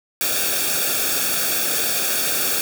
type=noise with comb filter; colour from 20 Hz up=white; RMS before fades=-21 dBFS; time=0.21-2.61 s; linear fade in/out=0 ms; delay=0.99 ms; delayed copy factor=-0.75; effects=none